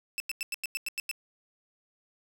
sawtooth tone bursts, 2641 Hz, E7, 3 cents sharp, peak -27 dBFS, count 9, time 0.18-1.113 s, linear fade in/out 0 ms, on 21 ms, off 93 ms, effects none

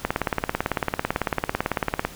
click train, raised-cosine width 0.5 ms, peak -6 dBFS, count 37, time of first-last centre 0.05-2.05 s, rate 18 Hz, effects pink hiss -42 dBFS RMS until 2.15 s

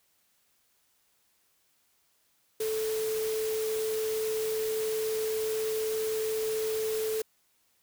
sine tone in noise, 437.5 Hz, A4, 10 cents flat, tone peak -28 dBFS, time 2.6-7.22 s, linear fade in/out 5 ms, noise white, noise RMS -39 dBFS, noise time 2.6-7.22 s, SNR +8 dB, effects white hiss -70 dBFS RMS until 7.82 s

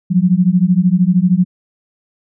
sine beating tone pair, 174.61 / 187.61 Hz, F3 / F#3, 0 / +24 cents, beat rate 13 Hz, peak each -12 dBFS, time 0.1-1.45 s, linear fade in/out 20 ms, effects none

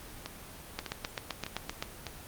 two click trains, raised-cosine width 0.2 ms, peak -15 / -19 dBFS, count 9 / 4, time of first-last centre 0.79-1.825 / 0.26-2.067 s, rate 7.73 / 1.66 Hz, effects pink hiss -47 dBFS RMS until 2.27 s + Opus 24 kbps

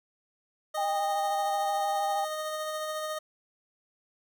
25% pulse tone with tremolo, 619 Hz, D#5, 9 cents flat, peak -27 dBFS, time 0.74-3.19 s, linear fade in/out 10 ms, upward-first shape sine, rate 14 Hz, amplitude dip 25%
sine tone with vibrato, 800 Hz, G5, 35 cents sharp, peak -27 dBFS, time 0.77-2.25 s, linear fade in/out 10 ms, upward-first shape square, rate 13 Hz, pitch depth 21 cents each way
effects none

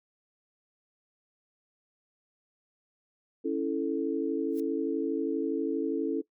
sine chord, A major, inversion first, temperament equal, 277.2 / 329.6 / 440 Hz, C#4 / E4 / A4, 0 / 0 / 0 cents, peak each -31 dBFS, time 3.44-6.22 s, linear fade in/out 20 ms
blue noise with exponential growth, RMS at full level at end -47 dBFS, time 4.48-4.6 s, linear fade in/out 1 ms, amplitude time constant 25 ms
effects noise-tail reverb RT60 0.1 s tail -18 dB re dry

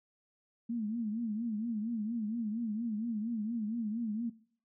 sine tone with vibrato, 222.6 Hz, A3, 20 cents sharp, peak -32 dBFS, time 0.69-4.3 s, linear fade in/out 10 ms, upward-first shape sine, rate 4.3 Hz, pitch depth 120 cents each way, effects noise-tail reverb RT60 0.5 s tail -18 dB re dry

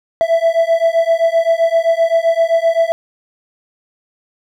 triangle beating tone pair, 659.3 / 667 Hz, E5 / E5, 0 / +20 cents, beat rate 7.7 Hz, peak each -12 dBFS, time 0.21-2.92 s, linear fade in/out 0 ms, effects none

